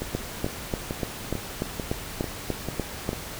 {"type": "two click trains", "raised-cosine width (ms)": 2, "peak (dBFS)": [-12, -16], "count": [11, 8], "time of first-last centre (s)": [[0.15, 3.091], [0.02, 3.131]], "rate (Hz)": [3.4, 2.25], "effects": ["pink hiss -37 dBFS RMS until 3.39 s"]}